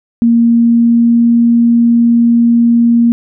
sine tone with pitch glide, 233.1 to 234.7 Hz, A#3 to A#3, 0 to +12 cents, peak -5 dBFS, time 0.22-3.12 s, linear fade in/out 0 ms, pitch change +12 cents, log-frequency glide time 0.34-1.34 s, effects none

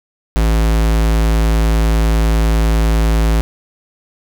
square tone, 55 Hz, A1, in tune, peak -11 dBFS, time 0.36-3.41 s, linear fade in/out 0 ms, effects none

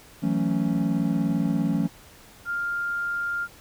triangle chord, F# minor seventh, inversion third, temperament equal with one note detuned, 164.81 / 185 / 222.2 / 277.2 Hz, E3 / F#3 / A3 / C#4, 0 / 0 / +17 / 0 cents, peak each -25 dBFS, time 0.22-1.88 s, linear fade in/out 20 ms
sine tone, 1400 Hz, F6, 4 cents sharp, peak -25 dBFS, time 2.45-3.48 s, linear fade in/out 50 ms
effects pink hiss -50 dBFS RMS until 3.6 s

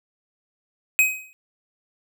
square tone with exponential decay, 2526 Hz, D#7, 26 cents sharp, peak -12 dBFS, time 0.99-1.33 s, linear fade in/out 0 ms, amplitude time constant 72 ms, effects none

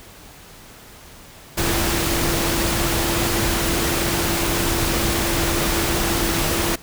sine tone in noise, 337.1 Hz, E4, 39 cents sharp, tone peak -26 dBFS, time 1.57-6.76 s, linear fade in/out 10 ms, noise pink, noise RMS -21 dBFS, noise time 1.57-6.76 s, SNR -8 dB, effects pink hiss -43 dBFS RMS until 6.82 s

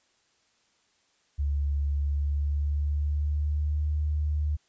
sine tone with pitch glide, 71.4 to 74.95 Hz, D2 to D2, -48 to +36 cents, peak -24 dBFS, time 1.38-4.57 s, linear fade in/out 20 ms, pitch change +84 cents, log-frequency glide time 1.93-3.86 s, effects white hiss -68 dBFS RMS until 4.68 s + resampled to 16000 Hz

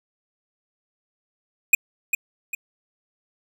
square tone with echo, 2478 Hz, D#7, 8 cents flat, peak -10 dBFS, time 1.73-1.75 s, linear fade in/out 5 ms, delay 400 ms, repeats 2, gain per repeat -8 dB, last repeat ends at 2.55 s, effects none

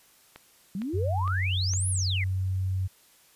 click train, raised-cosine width 0.3 ms, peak -27 dBFS, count 4, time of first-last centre 0.36-1.736 s, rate 2.18 Hz
sine exponential two-way sweep, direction up then down, 178.1 to 11050 to 1946 Hz, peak -29 dBFS, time 0.75-2.24 s, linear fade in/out 2 ms, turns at 1.89 s
sine tone with pitch glide, 93.3 to 93.95 Hz, F#2 to F#2, +15 to +27 cents, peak -25 dBFS, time 0.93-2.88 s, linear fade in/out 20 ms, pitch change +12 cents, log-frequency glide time 1.52-2.07 s
effects white hiss -59 dBFS RMS until 3.35 s + resampled to 32000 Hz

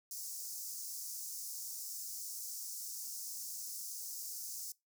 pink high-pass noise, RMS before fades -44 dBFS, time 0.11-4.72 s, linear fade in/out 2 ms, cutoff 5200 Hz, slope 48 dB/octave, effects noise-tail reverb RT60 0.2 s tail -22 dB re dry

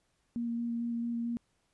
sine tone with vibrato, 234.6 Hz, A#3, 11 cents sharp, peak -31 dBFS, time 0.36-1.37 s, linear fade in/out 0 ms, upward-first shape square, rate 4.5 Hz, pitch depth 9 cents each way, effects pink hiss -75 dBFS RMS until 1.73 s + resampled to 24000 Hz

